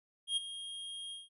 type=tone with ADSR envelope; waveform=square; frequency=3243 Hz; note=G#7; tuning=42 cents flat; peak=-29 dBFS; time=0.27-1.29 s; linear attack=97 ms; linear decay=19 ms; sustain=-13 dB; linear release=170 ms; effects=resampled to 32000 Hz